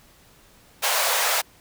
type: high-pass noise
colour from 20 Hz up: pink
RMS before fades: -22 dBFS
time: 0.82-1.42 s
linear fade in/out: 20 ms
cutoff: 530 Hz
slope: 48 dB/octave
effects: pink hiss -54 dBFS RMS until 1.6 s